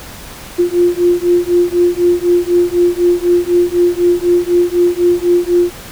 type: beating tone pair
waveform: sine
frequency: 349.2 / 353.2 Hz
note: F4 / F4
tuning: 0 / +20 cents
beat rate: 4 Hz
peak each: -12 dBFS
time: 0.58-5.71 s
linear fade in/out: 20 ms
effects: pink hiss -32 dBFS RMS until 5.91 s